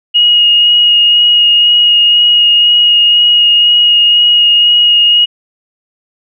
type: tone with vibrato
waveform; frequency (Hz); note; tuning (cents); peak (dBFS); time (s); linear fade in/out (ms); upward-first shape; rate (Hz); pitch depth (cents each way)
sine; 2877; F#7; -49; -4; 0.14-5.26; 20; sine; 2; 11
effects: none